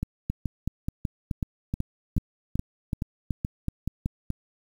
two click trains, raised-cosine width 5 ms, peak -14 / -15 dBFS, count 11 / 11, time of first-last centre 0.3-4.059 / 0.03-4.304 s, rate 2.66 / 2.34 Hz, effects 8-bit

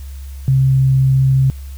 sine tone, 133.3 Hz, C3, 33 cents sharp, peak -9 dBFS, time 0.48-1.5 s, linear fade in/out 0 ms, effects added 68 Hz sine -27 dBFS peak until 1.77 s + white hiss -46 dBFS RMS until 1.77 s

